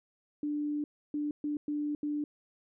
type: tone bursts at uneven times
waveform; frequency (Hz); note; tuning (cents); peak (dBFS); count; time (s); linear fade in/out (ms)
sine; 295.4; D4; +10; -30; 5; 0.43-0.84 / 1.14-1.31 / 1.44-1.57 / 1.68-1.95 / 2.03-2.24; 2
effects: none